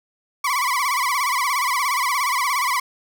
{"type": "tone with vibrato", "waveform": "30% pulse", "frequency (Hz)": 1066, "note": "C6", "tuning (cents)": 32, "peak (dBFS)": -16, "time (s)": [0.44, 2.8], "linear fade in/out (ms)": 5, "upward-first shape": "sine", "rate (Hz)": 17, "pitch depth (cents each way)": 150, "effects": []}